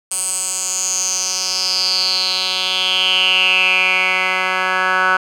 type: tone with band-pass filter sweep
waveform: 10% pulse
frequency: 186.1 Hz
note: F#3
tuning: 10 cents sharp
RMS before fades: -17 dBFS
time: 0.11-5.17 s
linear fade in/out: 5 ms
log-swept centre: 8800 to 1500 Hz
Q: 6.7
effects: none